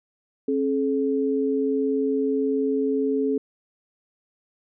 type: tone pair together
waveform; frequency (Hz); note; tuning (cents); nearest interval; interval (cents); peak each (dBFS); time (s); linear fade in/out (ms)
sine; 269.8 / 428.3; C#4 / A4; -47 / -47; minor sixth; 800; -23; 0.48-3.38; 5
effects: none